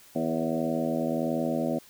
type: harmonic tone with a mistuned harmonic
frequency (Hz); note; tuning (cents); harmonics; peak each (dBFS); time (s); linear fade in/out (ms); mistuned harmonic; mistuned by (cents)
81.4; E2; -21; 2 / 3 / 4 / 5 / 6 / 7 / 8 / 9; -35 / -29 / -33 / -39 / -37 / -33 / -34 / -39; 0.15-1.79; 10; 7; -26
effects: white hiss -54 dBFS RMS until 1.89 s